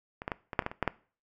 clicks, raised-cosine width 0.5 ms, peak -23 / -17 / -16 / -21 / -8 / -27 / -15 / -25 / -12 / -11 dBFS, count 10, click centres 0.219 / 0.279 / 0.318 / 0.532 / 0.592 / 0.623 / 0.664 / 0.715 / 0.827 / 0.877 s, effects noise-tail reverb RT60 0.4 s tail -20 dB re dry

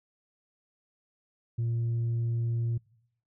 sine tone, 116.54 Hz, A#2, in tune, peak -24 dBFS, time 1.58-2.78 s, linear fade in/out 10 ms, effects noise-tail reverb RT60 0.8 s tail -26 dB re dry + tanh soft clip ceiling -25 dBFS

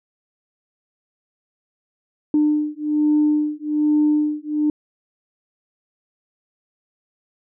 sine beating tone pair, 299.9 / 301.1 Hz, D4 / D4, +36 / +43 cents, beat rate 1.2 Hz, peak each -18 dBFS, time 2.34-4.7 s, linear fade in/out 2 ms, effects tanh soft clip ceiling -9 dBFS

